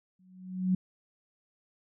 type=tone with exponential growth; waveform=sine; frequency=185 Hz; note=F#3; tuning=in tune; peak=-21 dBFS; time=0.19-0.75 s; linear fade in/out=5 ms; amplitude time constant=120 ms; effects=none